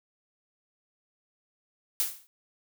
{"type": "noise with exponential decay", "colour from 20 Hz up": "blue", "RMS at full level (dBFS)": -24, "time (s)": [2, 2.27], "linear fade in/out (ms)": 0, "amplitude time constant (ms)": 57, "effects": []}